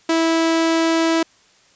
sawtooth tone, 327.6 Hz, E4, 11 cents flat, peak -11 dBFS, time 0.09-1.23 s, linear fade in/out 5 ms, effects white hiss -54 dBFS RMS until 1.75 s + resampled to 16000 Hz

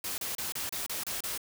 white noise bursts, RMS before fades -35 dBFS, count 8, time 0.04-1.377 s, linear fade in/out 2 ms, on 140 ms, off 31 ms, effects none

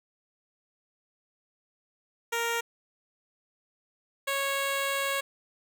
10% pulse tone pair in turn, 465.8 / 551.5 Hz, A#4 / C#5, -1 / -9 cents, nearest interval minor third, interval 292 cents, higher second, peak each -19 dBFS, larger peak neither, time 2.32-2.61 / 4.27-5.21 s, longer second, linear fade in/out 10 ms, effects none

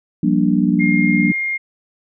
sine chord, G minor seventh, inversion third, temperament just, 176.4 / 196 / 235.2 / 294 Hz, F3 / G3 / Bb3 / D4, +18 / 0 / +16 / +2 cents, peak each -18 dBFS, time 0.23-1.32 s, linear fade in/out 5 ms
sine tone, 2126 Hz, C7, 27 cents sharp, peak -18 dBFS, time 0.79-1.58 s, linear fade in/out 20 ms
effects none

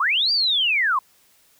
sine linear two-way sweep, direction up then down, 987.8 to 4805 to 987.8 Hz, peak -17 dBFS, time 0-0.99 s, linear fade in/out 5 ms, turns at 0.32 s, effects white hiss -58 dBFS RMS until 1.59 s

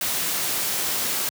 white noise, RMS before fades -25 dBFS, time 0.01-1.29 s, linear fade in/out 2 ms, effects high-pass 100 Hz 12 dB/octave

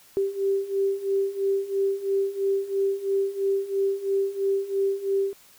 sine beating tone pair, 390.6 / 393.6 Hz, G4 / G4, -6 / +7 cents, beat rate 3 Hz, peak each -27 / -24 dBFS, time 0.17-5.33 s, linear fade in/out 0 ms, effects white hiss -54 dBFS RMS until 5.58 s

